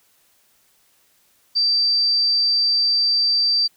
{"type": "tone", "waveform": "sine", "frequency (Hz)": 4669, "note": "D8", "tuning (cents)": -11, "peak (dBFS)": -15, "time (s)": [1.55, 3.68], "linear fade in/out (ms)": 20, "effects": ["white hiss -60 dBFS RMS until 3.76 s"]}